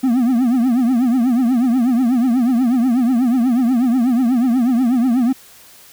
triangle tone with vibrato, 246 Hz, B3, 7 cents flat, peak -10 dBFS, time 0.03-5.33 s, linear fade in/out 10 ms, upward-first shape triangle, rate 8.2 Hz, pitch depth 170 cents each way, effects white hiss -44 dBFS RMS until 5.92 s

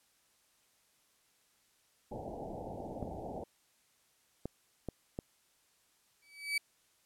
white low-pass noise, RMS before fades -43 dBFS, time 2.11-3.44 s, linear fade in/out 5 ms, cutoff 850 Hz, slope 96 dB/octave
clicks, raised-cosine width 2 ms, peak -24 dBFS, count 4, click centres 3.027 / 4.456 / 4.887 / 5.189 s
35% pulse tone with exponential growth, 2289 Hz, D7, 45 cents flat, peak -26 dBFS, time 6.22-6.58 s, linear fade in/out 5 ms, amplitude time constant 77 ms
effects white hiss -71 dBFS RMS until 7.05 s + low-pass 12000 Hz 12 dB/octave

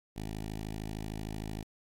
10% pulse tone with notch filter, 53.2 Hz, G#1, 42 cents sharp, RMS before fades -39 dBFS, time 0.16-1.63 s, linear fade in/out 5 ms, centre 1300 Hz, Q 1.4, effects AAC 64 kbps

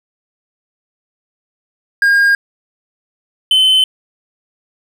triangle tone pair in turn, 1619 / 3056 Hz, G#6 / G7, -45 / -45 cents, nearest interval major seventh, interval 1100 cents, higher second, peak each -6 dBFS, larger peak neither, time 2.02-2.35 / 3.51-3.84 s, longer neither, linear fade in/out 2 ms, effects none

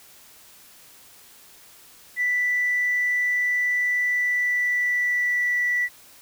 sine tone with pitch glide, 1975.5 to 1959.6 Hz, B6 to B6, 0 to -14 cents, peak -19 dBFS, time 2.16-5.89 s, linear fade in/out 50 ms, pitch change -14 cents, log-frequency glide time 4.05-5.62 s, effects tanh soft clip ceiling -15 dBFS + white hiss -50 dBFS RMS until 6.21 s

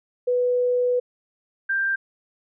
sine tone pair in turn, 493.9 / 1581.7 Hz, B4 / G6, 0 / +15 cents, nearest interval octave + minor sixth, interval 2015 cents, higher second, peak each -18 / -20 dBFS, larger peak first, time 0.27-1 / 1.69-1.96 s, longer first, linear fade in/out 10 ms, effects none

